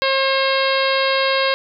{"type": "harmonic tone with a mistuned harmonic", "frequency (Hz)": 537, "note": "C5", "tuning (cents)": 45, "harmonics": [1, 2, 3, 4, 5, 6, 7, 8, 9], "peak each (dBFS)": [-19, -22, -24, -25, -26, -27, -27, -28, -29], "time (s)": [0.02, 1.54], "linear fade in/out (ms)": 0, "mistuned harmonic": 7, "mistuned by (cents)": 27, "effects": []}